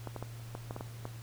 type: clicks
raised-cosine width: 1 ms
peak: -25 dBFS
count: 8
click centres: 0.073 / 0.163 / 0.226 / 0.551 / 0.709 / 0.764 / 0.809 / 1.054 s
effects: added 116 Hz sine -43 dBFS peak until 1.22 s + pink hiss -54 dBFS RMS until 1.22 s